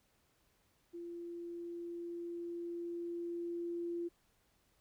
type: tone with level ramp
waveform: sine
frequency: 343.3 Hz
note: F4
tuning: 30 cents flat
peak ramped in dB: -43 to -36 dBFS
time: 0.93-4.09 s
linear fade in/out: 20 ms
effects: pink hiss -74 dBFS RMS until 4.8 s